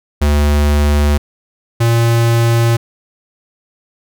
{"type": "tone pair in turn", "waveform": "square", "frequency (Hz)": [73.3, 116.36], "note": ["D2", "A#2"], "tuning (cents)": [-3, -3], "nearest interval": "minor sixth", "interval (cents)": 800, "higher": "second", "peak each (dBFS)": -10, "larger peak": "neither", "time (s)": [[0.21, 1.18], [1.8, 2.77]], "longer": "neither", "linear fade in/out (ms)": 10, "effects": []}